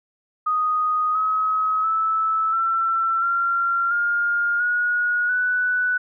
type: tone with pitch steps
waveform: sine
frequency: 1244.5 / 1276.5 / 1309.4 / 1343.1 / 1377.7 / 1413.1 / 1449.5 / 1486.8 Hz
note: D#6 / D#6 / E6 / E6 / F6 / F6 / F#6 / F#6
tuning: 0 / +44 / -12 / +32 / -24 / +20 / -36 / +8 cents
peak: -18 dBFS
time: 0.46-5.98 s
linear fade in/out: 10 ms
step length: 690 ms
effects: none